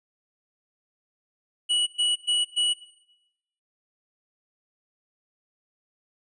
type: tone bursts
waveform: square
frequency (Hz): 2934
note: F#7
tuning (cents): -15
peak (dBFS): -21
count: 4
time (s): 1.69-2.74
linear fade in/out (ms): 20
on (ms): 180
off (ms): 110
effects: noise-tail reverb RT60 0.9 s tail -17 dB re dry + resampled to 24000 Hz